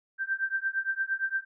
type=tone with tremolo; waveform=sine; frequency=1568 Hz; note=G6; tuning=in tune; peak=-23 dBFS; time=0.18-1.45 s; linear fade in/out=50 ms; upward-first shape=triangle; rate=8.7 Hz; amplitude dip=100%; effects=none